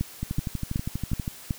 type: two click trains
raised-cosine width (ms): 5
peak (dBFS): -16 / -13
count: 14 / 5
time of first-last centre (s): 0.23-1.278 / 0.01-1.508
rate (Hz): 12.4 / 2.67
effects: white hiss -45 dBFS RMS until 1.58 s